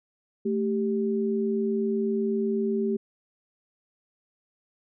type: tone pair together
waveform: sine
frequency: 220 / 392 Hz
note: A3 / G4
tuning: 0 / 0 cents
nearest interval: minor seventh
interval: 1000 cents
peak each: -26 / -26 dBFS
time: 0.45-2.97 s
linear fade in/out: 10 ms
effects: none